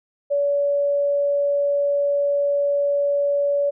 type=tone; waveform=sine; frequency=570 Hz; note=C#5; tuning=48 cents sharp; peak=-17 dBFS; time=0.3-3.71 s; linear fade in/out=20 ms; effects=none